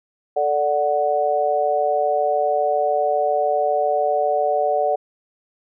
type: chord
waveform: sine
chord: D major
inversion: second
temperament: equal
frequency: 440 / 587.3 / 740 Hz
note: A4 / D5 / F#5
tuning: 0 / 0 / 0 cents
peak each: -24 / -20 / -20 dBFS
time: 0.36-4.96 s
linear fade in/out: 10 ms
effects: none